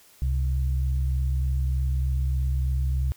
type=tone pair together; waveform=sine; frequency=67.33 / 130.6 Hz; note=C#2 / C3; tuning=-50 / -3 cents; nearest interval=major seventh; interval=1147 cents; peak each=-22 / -30 dBFS; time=0.22-3.12 s; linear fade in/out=0 ms; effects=white hiss -55 dBFS RMS until 3.16 s